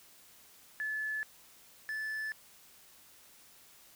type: tone pair in turn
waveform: sine / triangle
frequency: 1728 / 1743 Hz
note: A6 / A6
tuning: -32 / -17 cents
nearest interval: unison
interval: 15 cents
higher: second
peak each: -33 / -33 dBFS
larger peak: neither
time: 0.8-1.23 / 1.89-2.32 s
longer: neither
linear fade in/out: 0 ms
effects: white hiss -59 dBFS RMS until 3.95 s